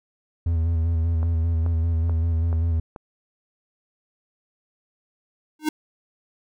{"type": "tone with vibrato", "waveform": "triangle", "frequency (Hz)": 82.5, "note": "E2", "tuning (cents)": 2, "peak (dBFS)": -17, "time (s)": [0.46, 2.8], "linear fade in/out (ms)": 5, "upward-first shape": "square", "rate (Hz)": 5.1, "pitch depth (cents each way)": 31}
{"type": "click train", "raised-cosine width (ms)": 1, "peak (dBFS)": -22, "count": 5, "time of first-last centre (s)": [1.23, 2.962], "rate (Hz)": 2.31}
{"type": "tone with exponential growth", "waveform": "square", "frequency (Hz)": 307.3, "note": "D#4", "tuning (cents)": -21, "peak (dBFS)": -17, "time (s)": [5.59, 5.69], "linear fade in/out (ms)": 5, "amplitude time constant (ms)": 20}
{"effects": []}